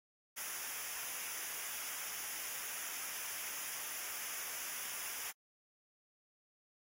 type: noise with comb filter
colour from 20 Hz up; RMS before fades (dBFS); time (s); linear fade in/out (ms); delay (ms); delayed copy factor
white; -43; 0.36-5.32; 20; 0.24; -0.75
effects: AAC 48 kbps